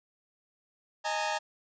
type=chord; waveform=sawtooth; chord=D# suspended fourth; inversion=none; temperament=equal with one note detuned; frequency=622.3 / 830.6 / 911.6 Hz; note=D#5 / G#5 / A#5; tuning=0 / 0 / -39 cents; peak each=-31 / -29 / -30 dBFS; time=1.04-1.39 s; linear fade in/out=20 ms; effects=resampled to 16000 Hz